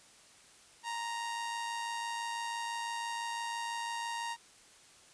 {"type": "tone with amplitude modulation", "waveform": "sawtooth", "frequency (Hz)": 932.3, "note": "A#5", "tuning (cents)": 0, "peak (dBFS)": -30, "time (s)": [0.83, 4.37], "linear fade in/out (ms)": 50, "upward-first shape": "sine", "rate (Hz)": 106, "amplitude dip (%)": 40, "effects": ["white hiss -59 dBFS RMS until 5.13 s", "resampled to 22050 Hz"]}